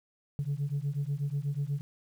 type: beating tone pair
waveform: sine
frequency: 138.59 / 146.79 Hz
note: C#3 / D3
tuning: 0 / 0 cents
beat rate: 8.2 Hz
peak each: -31 dBFS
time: 0.39-1.81 s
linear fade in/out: 0 ms
effects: tanh soft clip ceiling -25 dBFS + 10-bit